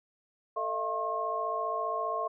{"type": "tone cluster", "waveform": "sine", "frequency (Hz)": [446.2, 626, 681, 1076], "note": ["A4", "D#5", "F5", "C6"], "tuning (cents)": [24, 10, -44, 48], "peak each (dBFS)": [-38, -37, -35, -32], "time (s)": [0.56, 2.28], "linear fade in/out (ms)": 10, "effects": []}